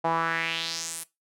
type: tone with band-pass filter sweep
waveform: sawtooth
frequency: 164.81 Hz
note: E3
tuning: in tune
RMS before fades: -29 dBFS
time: 0.04-1.04 s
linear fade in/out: 10 ms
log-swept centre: 780 to 11000 Hz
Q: 3
effects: noise-tail reverb RT60 0.2 s tail -19 dB re dry